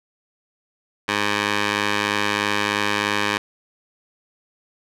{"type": "tone with band-pass filter", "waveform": "15% pulse", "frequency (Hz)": 103.1, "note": "G#2", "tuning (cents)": -12, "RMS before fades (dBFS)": -22, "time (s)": [1.08, 3.38], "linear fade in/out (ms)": 10, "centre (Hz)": 2200, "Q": 0.84, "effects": []}